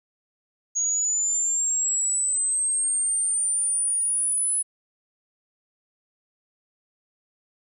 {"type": "linear sweep", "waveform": "sine", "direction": "up", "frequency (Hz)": [6645, 10150], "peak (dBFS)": -21, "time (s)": [0.75, 4.63], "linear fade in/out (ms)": 20, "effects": ["10-bit"]}